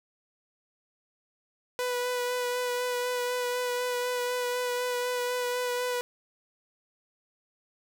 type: tone with vibrato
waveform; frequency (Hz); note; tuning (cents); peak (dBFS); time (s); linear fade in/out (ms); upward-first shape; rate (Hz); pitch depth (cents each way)
sawtooth; 493.9; B4; 0; -24; 1.79-6.01; 0; sine; 4; 16
effects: none